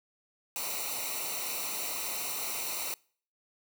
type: noise with comb filter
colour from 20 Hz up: white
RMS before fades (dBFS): -35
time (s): 0.56-2.94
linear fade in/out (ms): 0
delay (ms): 0.6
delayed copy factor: -0.8
effects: noise-tail reverb RT60 0.5 s tail -25 dB re dry